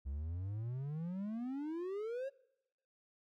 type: exponential sweep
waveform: triangle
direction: up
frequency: 65.6 to 557 Hz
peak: -36 dBFS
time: 0.05-2.3 s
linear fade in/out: 20 ms
effects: noise-tail reverb RT60 0.9 s tail -24 dB re dry